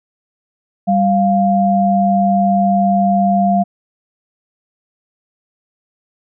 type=tone pair together; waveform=sine; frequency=196.01 / 698.5 Hz; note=G3 / F5; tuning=0 / 0 cents; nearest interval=octave + minor seventh; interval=2200 cents; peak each=-13 dBFS; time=0.87-3.64 s; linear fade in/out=20 ms; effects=none